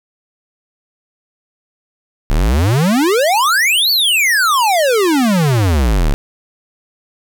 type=exponential two-way sweep; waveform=square; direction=up then down; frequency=32.7 to 4603 to 32.7 Hz; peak=-11 dBFS; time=2.3-6.14 s; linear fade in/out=0 ms; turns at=3.91 s; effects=none